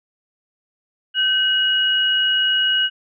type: tone pair together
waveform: sine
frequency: 1536.2 / 2900 Hz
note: G6 / F#7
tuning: -35 / -35 cents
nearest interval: major seventh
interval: 1100 cents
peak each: -21 / -16 dBFS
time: 1.14-2.9 s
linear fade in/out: 50 ms
effects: none